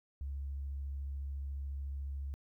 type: tone with vibrato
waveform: sine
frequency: 69.4 Hz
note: C#2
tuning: 3 cents sharp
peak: -36 dBFS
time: 0.21-2.34 s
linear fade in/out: 0 ms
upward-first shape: sine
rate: 14 Hz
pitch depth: 14 cents each way
effects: tanh soft clip ceiling -32 dBFS + 13-bit